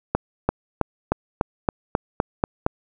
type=accelerating click train; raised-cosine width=1 ms; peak=-4 dBFS; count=10; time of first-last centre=0.15-2.664 s; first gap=340 ms; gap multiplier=0.95; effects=none